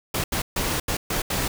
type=noise bursts at uneven times; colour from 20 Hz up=pink; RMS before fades=-25 dBFS; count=6; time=0.14-0.24 / 0.32-0.42 / 0.56-0.8 / 0.88-0.97 / 1.1-1.22 / 1.3-1.48 s; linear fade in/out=5 ms; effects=none